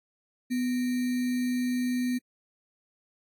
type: tone with sample-and-hold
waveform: sine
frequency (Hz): 248.8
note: B3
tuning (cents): +13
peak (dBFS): -25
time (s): 0.5-2.19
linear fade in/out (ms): 20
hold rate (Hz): 2100
effects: AAC 64 kbps